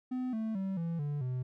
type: tone with pitch steps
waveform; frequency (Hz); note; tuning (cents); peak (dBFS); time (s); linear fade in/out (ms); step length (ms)
triangle; 253.8 / 220.9 / 192.34 / 167.45 / 145.77 / 126.9; B3 / A3 / G3 / E3 / D3 / B2; +47 / +7 / -33 / +27 / -13 / +47; -30; 0.11-1.43; 10; 220
effects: none